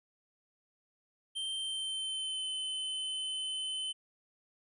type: tone with pitch glide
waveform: square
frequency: 3136 to 3050 Hz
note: G7 to G7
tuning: 0 to -48 cents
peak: -35 dBFS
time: 1.35-3.93 s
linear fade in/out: 20 ms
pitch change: -48 cents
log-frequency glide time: 1.56-2.49 s
effects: resampled to 24000 Hz